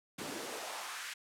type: noise with high-pass filter sweep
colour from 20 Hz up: pink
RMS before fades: -42 dBFS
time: 0.18-1.14 s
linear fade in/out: 10 ms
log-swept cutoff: 210 to 1900 Hz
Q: 1.7
effects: low-pass 11000 Hz 12 dB/octave